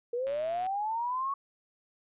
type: linear sweep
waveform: sine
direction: up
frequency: 466.2 to 1118 Hz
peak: -29 dBFS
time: 0.13-1.34 s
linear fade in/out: 5 ms
type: click train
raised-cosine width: 0.3 ms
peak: -31 dBFS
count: 48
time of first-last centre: 0.27-0.665 s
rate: 119 Hz
effects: resampled to 8000 Hz